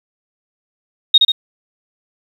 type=tone with echo; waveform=sine; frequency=3729 Hz; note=A#7; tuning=in tune; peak=-3 dBFS; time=1.14-1.18 s; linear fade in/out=5 ms; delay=70 ms; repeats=2; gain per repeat=-4 dB; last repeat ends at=1.32 s; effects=7-bit